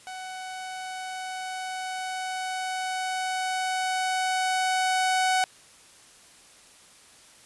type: tone with level ramp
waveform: sawtooth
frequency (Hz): 747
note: F#5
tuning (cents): +16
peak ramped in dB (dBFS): -32 to -17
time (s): 0.07-5.44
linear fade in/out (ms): 0
effects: white hiss -53 dBFS RMS until 7.45 s + resampled to 24000 Hz